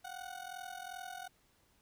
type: ring-modulated tone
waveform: 30% pulse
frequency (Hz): 738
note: F#5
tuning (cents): -5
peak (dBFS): -38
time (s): 0.04-1.28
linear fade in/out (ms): 10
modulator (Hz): 21.3
effects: pink hiss -71 dBFS RMS until 1.81 s